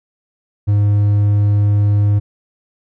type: tone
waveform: triangle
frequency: 102.8 Hz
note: G#2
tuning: 17 cents flat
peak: -8 dBFS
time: 0.67-2.2 s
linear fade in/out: 20 ms
effects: none